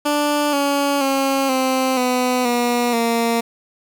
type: tone with pitch steps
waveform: 15% pulse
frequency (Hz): 293.7 / 282.4 / 271.5 / 261.1 / 251 / 241.3 / 232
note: D4 / C#4 / C#4 / C4 / B3 / B3 / A#3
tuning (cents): 0 / +32 / -36 / -3 / +28 / -40 / -8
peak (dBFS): -10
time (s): 0.05-3.41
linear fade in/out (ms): 10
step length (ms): 480
effects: 8-bit